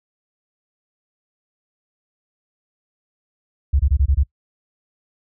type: tone bursts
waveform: sine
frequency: 69.2 Hz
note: C#2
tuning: 2 cents flat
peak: -12 dBFS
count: 6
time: 3.73-4.235 s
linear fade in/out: 10 ms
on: 65 ms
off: 23 ms
effects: noise-tail reverb RT60 0.1 s tail -23 dB re dry